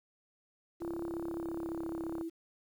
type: tone with pitch glide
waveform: sine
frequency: 338 to 330.3 Hz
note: E4 to E4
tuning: +43 to +4 cents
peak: -36 dBFS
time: 0.8-2.3 s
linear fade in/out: 20 ms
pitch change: -39 cents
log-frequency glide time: 1.01-1.93 s
type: click train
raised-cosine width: 1 ms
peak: -29 dBFS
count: 49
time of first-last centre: 0.82-2.211 s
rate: 34.5 Hz
effects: 10-bit